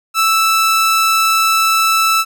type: tone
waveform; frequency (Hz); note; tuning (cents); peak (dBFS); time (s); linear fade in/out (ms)
sawtooth; 1318.5; E6; 0; -7; 0.14-2.25; 50
effects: none